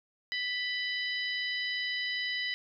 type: harmonic tone with a mistuned harmonic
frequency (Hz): 987.8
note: B5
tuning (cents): 0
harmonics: 2 / 3 / 4 / 5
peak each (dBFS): -33 / -37 / -39 / -41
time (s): 0.32-2.54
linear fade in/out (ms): 0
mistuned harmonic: 3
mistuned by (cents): +33
effects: none